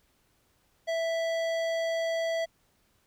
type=tone with hard clipping; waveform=triangle; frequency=659.3 Hz; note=E5; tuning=in tune; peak=-29 dBFS; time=0.87-2.46 s; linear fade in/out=20 ms; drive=18 dB; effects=pink hiss -69 dBFS RMS until 3.06 s